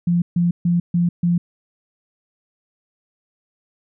sine tone bursts, 173.3 Hz, F3, 13 cents flat, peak -14 dBFS, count 5, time 0.07-1.38 s, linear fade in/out 5 ms, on 150 ms, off 140 ms, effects none

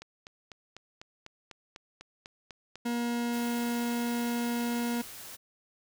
click train, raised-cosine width 0.2 ms, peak -27 dBFS, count 12, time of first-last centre 0.02-2.756 s, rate 4.02 Hz
40% pulse tone, 237.7 Hz, A#3, 34 cents sharp, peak -28 dBFS, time 2.85-5.02 s, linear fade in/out 10 ms
white noise, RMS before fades -45 dBFS, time 3.32-5.37 s, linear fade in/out 20 ms
effects none

